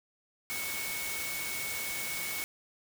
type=tone in noise; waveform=sine; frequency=2217 Hz; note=C#7; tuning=in tune; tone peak=-38 dBFS; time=0.5-2.44 s; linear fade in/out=0 ms; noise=white; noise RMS=-37 dBFS; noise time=0.5-2.44 s; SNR=-4 dB; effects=none

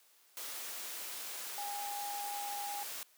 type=tone in noise; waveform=sine; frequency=815 Hz; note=G#5; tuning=33 cents flat; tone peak=-39 dBFS; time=1.58-2.83 s; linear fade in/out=0 ms; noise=white; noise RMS=-43 dBFS; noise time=0.37-3.03 s; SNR=+1 dB; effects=white hiss -66 dBFS RMS until 3.17 s + high-pass 400 Hz 12 dB/octave

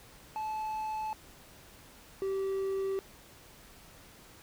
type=tone pair in turn; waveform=triangle; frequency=867 / 387.4 Hz; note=A5 / G4; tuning=-26 / -20 cents; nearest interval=octave + major second; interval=1394 cents; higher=first; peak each=-31 / -28 dBFS; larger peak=second; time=0.36-1.13 / 2.22-2.99 s; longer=neither; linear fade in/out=0 ms; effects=pink hiss -55 dBFS RMS until 4.42 s

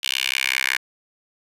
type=tone with high-pass filter sweep; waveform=10% pulse; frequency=65.41 Hz; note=C2; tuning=in tune; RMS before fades=-23 dBFS; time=0.03-0.77 s; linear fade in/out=5 ms; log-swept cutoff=3000 to 1900 Hz; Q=3.5; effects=resampled to 32000 Hz

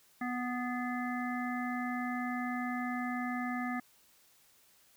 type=harmonic tone with a mistuned harmonic; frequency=246.9 Hz; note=B3; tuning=in tune; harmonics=1 / 3 / 5 / 7 / 8; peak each=-35 / -40 / -42 / -43 / -44 dBFS; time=0.21-3.8 s; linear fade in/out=5 ms; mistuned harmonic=8; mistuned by=+68 cents; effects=white hiss -65 dBFS RMS until 4.96 s

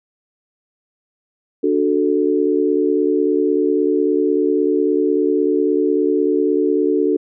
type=chord; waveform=sine; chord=D major; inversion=none; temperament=equal; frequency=293.7 / 370 / 440 Hz; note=D4 / F#4 / A4; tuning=0 / 0 / 0 cents; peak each=-18 dBFS; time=1.63-7.17 s; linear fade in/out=10 ms; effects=none

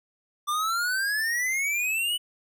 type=exponential sweep; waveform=square; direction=up; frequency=1174.7 to 2990 Hz; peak=-25 dBFS; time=0.47-2.18 s; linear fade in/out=20 ms; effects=none

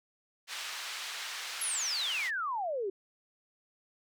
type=band-pass noise; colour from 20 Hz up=white; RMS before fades=-40 dBFS; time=0.47-2.31 s; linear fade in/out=50 ms; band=1100 to 4400 Hz; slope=12 dB/octave
type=exponential sweep; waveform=sine; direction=down; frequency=11460 to 370 Hz; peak=-31 dBFS; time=1.61-2.9 s; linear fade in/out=5 ms
effects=none

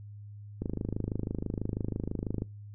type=click train; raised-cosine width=3 ms; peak=-19 dBFS; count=48; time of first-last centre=0.62-2.421 s; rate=26.1 Hz; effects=noise-tail reverb RT60 0.3 s tail -24 dB re dry + added 103 Hz sine -43 dBFS peak until 2.74 s

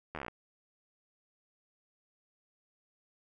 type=slowing click train; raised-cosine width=0.5 ms; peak=-24 dBFS; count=10; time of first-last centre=0.15-0.282 s; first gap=12 ms; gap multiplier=1.05; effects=none

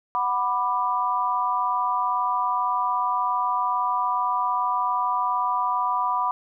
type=chord; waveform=sine; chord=B minor; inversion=second; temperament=just; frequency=740.8 / 987.8 / 1185.3 Hz; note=F#5 / B5 / D6; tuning=+2 / 0 / +16 cents; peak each=-29 / -23 / -26 dBFS; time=0.15-6.31 s; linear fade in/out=0 ms; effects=none

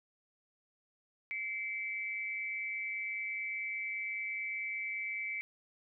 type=tone pair together; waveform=sine; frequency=2093 / 2302 Hz; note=C7 / D7; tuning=0 / -35 cents; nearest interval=major second; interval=165 cents; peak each=-40 / -37 dBFS; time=1.31-5.41 s; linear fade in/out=0 ms; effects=none

